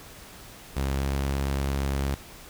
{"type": "tone with pitch glide", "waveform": "sawtooth", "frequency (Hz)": [67.9, 68.69], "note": ["C#2", "C#2"], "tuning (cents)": [-35, -15], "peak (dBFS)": -21, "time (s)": [0.76, 2.15], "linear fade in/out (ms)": 10, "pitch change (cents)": 20, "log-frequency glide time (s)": [0.98, 1.11], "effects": ["pink hiss -46 dBFS RMS until 2.49 s"]}